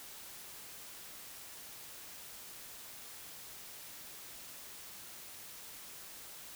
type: silence
effects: white hiss -50 dBFS RMS until 6.55 s